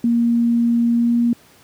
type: tone with pitch glide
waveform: sine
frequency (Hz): 234.9 to 236.9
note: A#3 to A#3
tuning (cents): +13 to +28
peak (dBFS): -13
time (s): 0.04-1.33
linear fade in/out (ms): 2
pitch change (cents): +15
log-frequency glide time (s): 0.93-1.18
effects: pink hiss -50 dBFS RMS until 1.63 s + high-pass 100 Hz 12 dB/octave